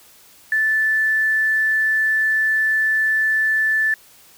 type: tone with quantisation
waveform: sine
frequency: 1754 Hz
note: A6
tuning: 6 cents flat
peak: -15 dBFS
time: 0.52-3.94 s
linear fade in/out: 2 ms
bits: 7
effects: white hiss -49 dBFS RMS until 4.37 s